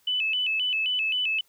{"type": "tone with vibrato", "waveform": "sine", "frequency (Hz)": 2794, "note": "F7", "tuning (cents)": 0, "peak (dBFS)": -23, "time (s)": [0.07, 1.41], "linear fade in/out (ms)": 5, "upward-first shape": "square", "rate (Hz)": 3.8, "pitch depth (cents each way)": 120, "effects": ["white hiss -64 dBFS RMS until 1.48 s"]}